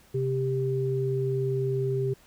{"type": "tone pair together", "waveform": "sine", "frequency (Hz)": [131.6, 394.4], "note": ["C3", "G4"], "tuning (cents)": [10, 11], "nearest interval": "octave + perfect fifth", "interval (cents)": 1901, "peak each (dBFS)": -27, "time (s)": [0.14, 2.14], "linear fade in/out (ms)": 10, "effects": ["pink hiss -58 dBFS RMS until 2.26 s"]}